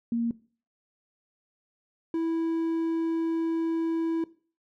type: tone pair in turn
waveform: sine / triangle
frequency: 233.1 / 328.4 Hz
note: A#3 / E4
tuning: 0 / -6 cents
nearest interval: tritone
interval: 594 cents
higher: second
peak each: -24 / -23 dBFS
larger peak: second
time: 0.12-0.31 / 2.14-4.24 s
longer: second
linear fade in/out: 2 ms
effects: noise-tail reverb RT60 0.4 s tail -19 dB re dry